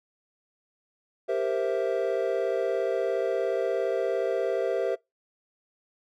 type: chord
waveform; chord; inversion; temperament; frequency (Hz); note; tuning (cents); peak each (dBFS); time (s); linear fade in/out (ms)
triangle; C dominant seventh; second; equal; 392 / 466.2 / 523.3 / 659.3; G4 / Bb4 / C5 / E5; 0 / 0 / 0 / 0; -28; 1.28-4.96; 20
effects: noise-tail reverb RT60 0.2 s tail -24 dB re dry